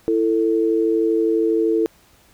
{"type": "tone pair together", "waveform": "sine", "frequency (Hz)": [332.1, 444.6], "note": ["E4", "A4"], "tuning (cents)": [13, 18], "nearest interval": "perfect fourth", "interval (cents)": 505, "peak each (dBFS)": -18, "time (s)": [0.08, 1.86], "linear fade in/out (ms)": 0, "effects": ["pink hiss -54 dBFS RMS until 2.33 s"]}